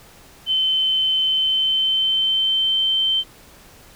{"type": "tone with pitch glide", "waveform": "sine", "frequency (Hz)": [3069, 3105], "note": ["G7", "G7"], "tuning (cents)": [-37, -17], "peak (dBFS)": -16, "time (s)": [0.46, 3.24], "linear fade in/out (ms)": 50, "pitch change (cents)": 20, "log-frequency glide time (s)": [1.28, 2.83], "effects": ["pink hiss -47 dBFS RMS until 3.95 s"]}